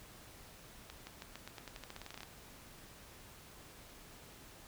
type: accelerating click train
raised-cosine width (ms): 0.2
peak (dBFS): -29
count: 18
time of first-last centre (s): 0.9-2.232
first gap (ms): 170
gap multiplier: 0.89
effects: pink hiss -56 dBFS RMS until 4.67 s